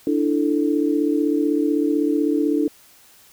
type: chord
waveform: sine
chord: D suspended second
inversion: none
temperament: equal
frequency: 293.7 / 329.6 / 440 Hz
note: D4 / E4 / A4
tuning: 0 / 0 / 0 cents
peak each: -19 / -22 / -24 dBFS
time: 0.07-2.68 s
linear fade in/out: 2 ms
effects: white hiss -51 dBFS RMS until 3.32 s